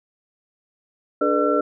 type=tone cluster; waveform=sine; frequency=292.1 / 423.9 / 489 / 602 / 1350 Hz; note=D4 / G#4 / B4 / D5 / E6; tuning=-9 / +35 / -17 / +43 / +41 cents; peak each=-23 dBFS; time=1.21-1.61 s; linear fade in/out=5 ms; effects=none